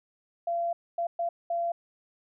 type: tone bursts at uneven times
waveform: sine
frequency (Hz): 684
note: F5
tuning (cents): -36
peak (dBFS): -26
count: 4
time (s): 0.47-0.73 / 0.98-1.07 / 1.19-1.29 / 1.5-1.72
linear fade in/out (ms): 5
effects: none